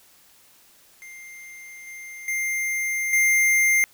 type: tone with level steps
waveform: square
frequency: 2100 Hz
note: C7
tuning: 6 cents sharp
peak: -40 / -37 / -24 / -17 dBFS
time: 1.02-3.84 s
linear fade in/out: 0 ms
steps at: 1.87 / 2.28 / 3.13 s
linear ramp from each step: 2 ms
effects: white hiss -55 dBFS RMS until 3.93 s